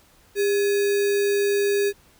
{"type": "tone with sample-and-hold", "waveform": "sine", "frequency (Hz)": 404, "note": "G#4", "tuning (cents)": -48, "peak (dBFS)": -18, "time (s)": [0.35, 1.93], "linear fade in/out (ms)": 50, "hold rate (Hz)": 2100, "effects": ["pink hiss -56 dBFS RMS until 2.19 s"]}